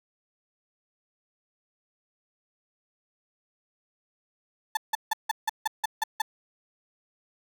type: tone bursts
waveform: 35% pulse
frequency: 880 Hz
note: A5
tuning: in tune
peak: -21 dBFS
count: 9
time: 4.75-6.219 s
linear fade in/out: 5 ms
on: 21 ms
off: 160 ms
effects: none